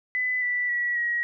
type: tone with pitch steps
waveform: sine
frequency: 2004 / 1969.6 / 1935.7 / 1902.5 Hz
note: B6 / B6 / B6 / A#6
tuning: +25 / -5 / -35 / +35 cents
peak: -23 dBFS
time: 0.15-1.23 s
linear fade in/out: 0 ms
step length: 270 ms
effects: none